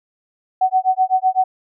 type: tone with tremolo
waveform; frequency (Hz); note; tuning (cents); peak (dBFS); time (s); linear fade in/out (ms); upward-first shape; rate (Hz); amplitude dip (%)
sine; 750; F#5; +23; -10; 0.61-1.44; 5; sine; 7.9; 100
effects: none